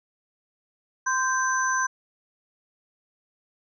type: tone cluster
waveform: sine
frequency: 1032 / 1570 / 6060 Hz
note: C6 / G6 / F#8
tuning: -24 / +2 / +40 cents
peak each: -25 / -25 / -30 dBFS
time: 1.06-1.87 s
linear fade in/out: 10 ms
effects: none